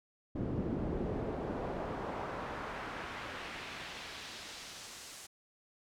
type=noise with band-pass filter sweep; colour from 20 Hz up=brown; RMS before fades=-40 dBFS; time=0.35-5.27 s; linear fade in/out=10 ms; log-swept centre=240 to 8200 Hz; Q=1; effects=none